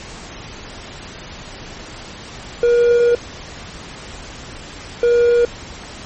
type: tone bursts at uneven times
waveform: triangle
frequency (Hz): 476.9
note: A#4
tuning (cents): +39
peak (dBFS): -8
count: 2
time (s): 2.63-3.15 / 5.03-5.45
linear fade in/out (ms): 2
effects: pink hiss -34 dBFS RMS until 6.05 s + MP3 32 kbps